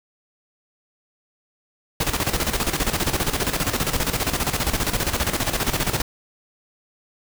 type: noise with tremolo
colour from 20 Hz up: pink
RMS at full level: -21 dBFS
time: 2-6.02 s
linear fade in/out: 5 ms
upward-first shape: square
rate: 15 Hz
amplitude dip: 65%
effects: none